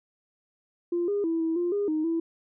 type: tone with pitch steps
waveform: sine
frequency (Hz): 346.5 / 407.1 / 329.3 / 325.3 / 349.6 / 407.5 / 310.7 / 330.5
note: F4 / G#4 / E4 / E4 / F4 / G#4 / D#4 / E4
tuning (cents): -14 / -35 / -2 / -23 / +2 / -33 / -2 / +5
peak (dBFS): -23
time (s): 0.92-2.2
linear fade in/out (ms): 5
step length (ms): 160
effects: tanh soft clip ceiling -19 dBFS